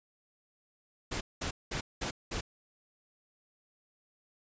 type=noise bursts; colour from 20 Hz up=pink; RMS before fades=-35 dBFS; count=5; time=1.11-2.41 s; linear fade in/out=10 ms; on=100 ms; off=200 ms; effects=resampled to 16000 Hz